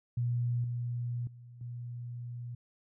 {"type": "tone with level steps", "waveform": "sine", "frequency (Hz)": 120.6, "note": "B2", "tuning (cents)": -41, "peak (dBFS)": [-28, -32, -48, -38], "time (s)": [0.17, 2.55], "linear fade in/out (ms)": 5, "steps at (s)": [0.64, 1.27, 1.61], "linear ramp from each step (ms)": 2, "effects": []}